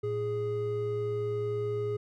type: tone pair together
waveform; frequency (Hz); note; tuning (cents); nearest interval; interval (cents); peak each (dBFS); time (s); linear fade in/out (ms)
triangle; 113.88 / 415.3; A#2 / G#4; -40 / 0; octave + minor seventh; 2240; -33 / -28; 0.03-1.97; 10
effects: none